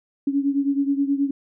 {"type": "beating tone pair", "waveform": "sine", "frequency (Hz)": [277.2, 286.6], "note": ["C#4", "D4"], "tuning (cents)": [0, -42], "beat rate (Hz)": 9.4, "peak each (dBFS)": [-20, -24], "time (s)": [0.27, 1.31], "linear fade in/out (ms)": 5, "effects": []}